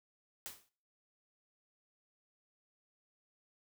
white noise with exponential decay, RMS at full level -42 dBFS, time 0.46-0.69 s, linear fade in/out 0 ms, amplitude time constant 50 ms, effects noise-tail reverb RT60 0.5 s tail -23 dB re dry

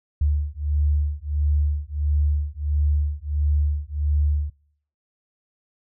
sine beating tone pair, 73 / 74.5 Hz, D2 / D2, -10 / +25 cents, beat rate 1.5 Hz, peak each -22 dBFS, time 0.21-4.5 s, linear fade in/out 5 ms, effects noise-tail reverb RT60 0.6 s tail -25 dB re dry

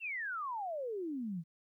sine exponential sweep, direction down, 2784 to 155.56 Hz, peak -36 dBFS, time 0-1.44 s, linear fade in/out 50 ms, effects 13-bit

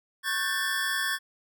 square tone cluster, 1102 / 1516 / 1576 / 1770 / 3370 Hz, C#6 / F#6 / G6 / A6 / G#7, -11 / +42 / +9 / +10 / +25 cents, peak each -37 / -37 / -34 / -30 / -35 dBFS, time 0.23-1.19 s, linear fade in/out 50 ms, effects none

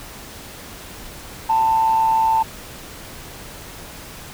sine tone with amplitude modulation, 890 Hz, A5, 20 cents sharp, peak -11 dBFS, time 1.49-2.43 s, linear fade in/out 10 ms, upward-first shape sine, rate 127 Hz, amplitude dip 45%, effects tanh soft clip ceiling -8 dBFS + pink hiss -37 dBFS RMS until 4.33 s

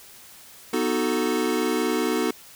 square chord, B dominant seventh, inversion none, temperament equal, 246.9 / 311.1 / 370 / 440 Hz, B3 / D#4 / F#4 / A4, 0 / 0 / 0 / 0 cents, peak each -28 dBFS, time 0.73-2.31 s, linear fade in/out 5 ms, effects white hiss -47 dBFS RMS until 2.55 s

